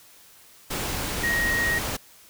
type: tone in noise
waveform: sine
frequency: 1881 Hz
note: A#6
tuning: 15 cents sharp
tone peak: -22 dBFS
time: 1.23-1.79 s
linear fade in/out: 10 ms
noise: pink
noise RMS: -29 dBFS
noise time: 0.7-1.97 s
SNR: +4 dB
effects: white hiss -52 dBFS RMS until 2.29 s